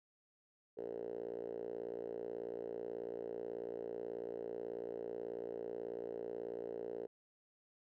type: tone with band-pass filter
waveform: 5% pulse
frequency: 58.27 Hz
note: A#1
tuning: in tune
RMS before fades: -44 dBFS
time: 0.77-7.07 s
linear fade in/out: 10 ms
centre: 440 Hz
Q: 6
effects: none